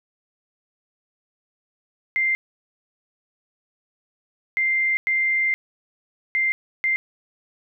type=tone bursts at uneven times; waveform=sine; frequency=2093 Hz; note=C7; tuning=in tune; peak=-18 dBFS; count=5; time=2.16-2.35 / 4.57-4.97 / 5.07-5.54 / 6.35-6.52 / 6.84-6.96 s; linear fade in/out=0 ms; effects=none